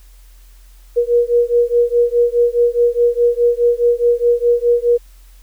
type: beating tone pair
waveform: sine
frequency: 475.4 / 480.2 Hz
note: A#4 / B4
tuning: +34 / -49 cents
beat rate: 4.8 Hz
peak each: -14 dBFS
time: 0.96-4.98 s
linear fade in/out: 20 ms
effects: added 43 Hz sine -40 dBFS peak until 5.42 s + white hiss -53 dBFS RMS until 5.42 s